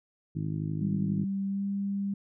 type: harmonic tone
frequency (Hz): 51.9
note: G#1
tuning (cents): 0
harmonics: 2 / 3 / 4 / 5 / 6 / 7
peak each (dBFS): -37 / -31 / -40 / -41 / -40 / -49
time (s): 0.35-1.25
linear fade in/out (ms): 10
type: tone with pitch glide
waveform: sine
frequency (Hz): 196 to 198.85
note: G3 to G3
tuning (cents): 0 to +25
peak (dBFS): -28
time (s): 0.81-2.14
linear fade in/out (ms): 5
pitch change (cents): +25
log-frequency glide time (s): 1.47-1.64
effects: none